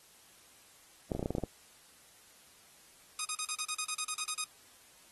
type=clicks; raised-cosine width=2 ms; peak=-20 dBFS; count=9; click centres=1.118 / 1.15 / 1.194 / 1.228 / 1.259 / 1.306 / 1.351 / 1.383 / 1.437 s
type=tone bursts; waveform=5% pulse; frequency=1244.5 Hz; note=D#6; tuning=in tune; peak=-23 dBFS; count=13; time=3.19-4.439 s; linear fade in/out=2 ms; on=61 ms; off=38 ms
effects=white hiss -60 dBFS RMS until 5.11 s + AAC 32 kbps